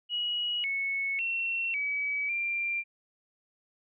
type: tone with pitch steps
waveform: sine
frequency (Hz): 2909 / 2204 / 2716 / 2281 / 2375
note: F#7 / C#7 / F7 / C#7 / D7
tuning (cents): -30 / -11 / -49 / +49 / +19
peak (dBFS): -28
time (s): 0.09-2.84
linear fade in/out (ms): 50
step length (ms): 550
effects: none